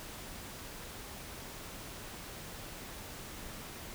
silence, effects pink hiss -46 dBFS RMS until 3.94 s

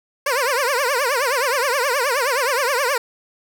15% pulse tone with vibrato, 523.3 Hz, C5, in tune, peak -11 dBFS, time 0.26-2.98 s, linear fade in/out 5 ms, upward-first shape triangle, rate 9.5 Hz, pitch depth 240 cents each way, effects none

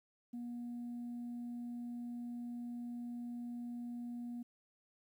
sine tone, 240 Hz, B3, 49 cents flat, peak -39 dBFS, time 0.33-4.43 s, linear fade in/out 10 ms, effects tanh soft clip ceiling -39 dBFS + 12-bit

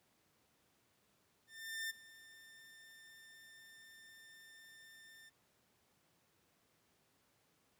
sawtooth tone with ADSR envelope, 1796 Hz, A6, 35 cents sharp, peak -35 dBFS, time 1.47-5.3 s, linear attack 430 ms, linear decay 16 ms, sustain -19 dB, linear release 18 ms, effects pink hiss -75 dBFS RMS until 7.79 s + high-pass 100 Hz 12 dB/octave

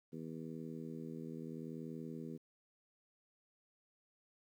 harmonic tone, 80.7 Hz, E2, 36 cents flat, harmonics 2 / 3 / 4 / 5 / 6, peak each -48 / -47 / -51 / -52 / -56 dBFS, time 0.12-2.38 s, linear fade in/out 20 ms, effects 12-bit

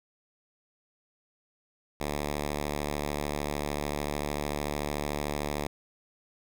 5% pulse tone, 73.42 Hz, D2, in tune, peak -19 dBFS, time 2-5.67 s, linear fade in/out 5 ms, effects none

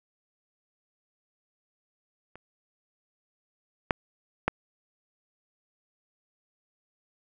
clicks, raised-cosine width 0.5 ms, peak -30 / -7 / -8 dBFS, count 3, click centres 2.356 / 3.908 / 4.48 s, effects none

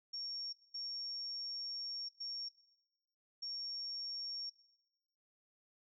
sine tone bursts at uneven times, 5520 Hz, F8, 21 cents flat, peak -40 dBFS, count 4, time 0.13-0.53 / 0.74-2.09 / 2.2-2.49 / 3.42-4.5 s, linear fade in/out 10 ms, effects noise-tail reverb RT60 1.0 s tail -17 dB re dry

